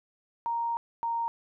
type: tone pair in turn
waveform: sine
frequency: 932.3 / 928.2 Hz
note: A#5 / A#5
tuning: 0 / -8 cents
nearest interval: unison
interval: 8 cents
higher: first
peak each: -27 dBFS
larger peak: neither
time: 0.46-0.77 / 1.03-1.28 s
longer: first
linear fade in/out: 0 ms
effects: none